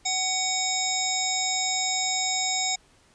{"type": "harmonic tone", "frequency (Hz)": 750, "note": "F#5", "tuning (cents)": 23, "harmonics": [1, 3, 5, 7, 9, 10], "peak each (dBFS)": [-31, -31, -31, -31, -31, -31], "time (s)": [0.05, 2.76], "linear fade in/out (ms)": 10, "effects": ["pink hiss -59 dBFS RMS until 3.14 s", "resampled to 22050 Hz"]}